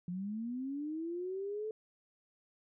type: linear sweep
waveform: sine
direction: up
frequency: 171.9 to 440 Hz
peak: -36 dBFS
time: 0.08-1.71 s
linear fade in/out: 2 ms
effects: none